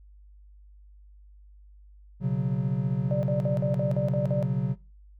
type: chord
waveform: triangle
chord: B suspended second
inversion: none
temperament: equal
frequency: 123.47 / 138.59 / 185 Hz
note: B2 / C#3 / F#3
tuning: 0 / 0 / 0 cents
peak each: -28 / -25 / -27 dBFS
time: 2.2-4.76 s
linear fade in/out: 50 ms
type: tone bursts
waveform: sine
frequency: 590 Hz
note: D5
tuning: 8 cents sharp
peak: -27 dBFS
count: 8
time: 3.11-4.427 s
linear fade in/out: 0 ms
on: 120 ms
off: 51 ms
effects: noise-tail reverb RT60 0.3 s tail -20 dB re dry + added 50 Hz sine -49 dBFS peak until 5.19 s